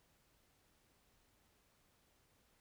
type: silence
effects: pink hiss -74 dBFS RMS until 2.6 s